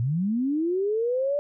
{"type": "linear sweep", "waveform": "sine", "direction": "up", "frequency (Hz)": [110.6, 587.3], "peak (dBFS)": -22, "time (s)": [0, 1.39], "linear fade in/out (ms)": 0, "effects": []}